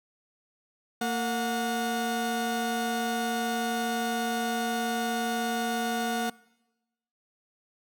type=tone pair together; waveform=30% pulse; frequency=229.2 / 727 Hz; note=A#3 / F#5; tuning=-29 / -31 cents; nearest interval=octave + minor sixth; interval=1998 cents; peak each=-27 / -27 dBFS; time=1.01-6.3 s; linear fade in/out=5 ms; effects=noise-tail reverb RT60 1.0 s tail -23 dB re dry